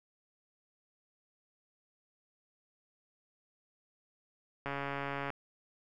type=click train; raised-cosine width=0.5 ms; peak=-22 dBFS; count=91; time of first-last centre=4.66-5.303 s; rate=140 Hz; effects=none